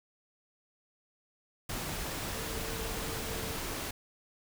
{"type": "tone in noise", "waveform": "sine", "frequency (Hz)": 449.7, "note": "A4", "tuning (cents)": 38, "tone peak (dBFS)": -44, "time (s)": [2.32, 3.56], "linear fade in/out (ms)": 5, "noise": "pink", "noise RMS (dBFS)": -37, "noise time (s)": [1.69, 3.91], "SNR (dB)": -10, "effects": []}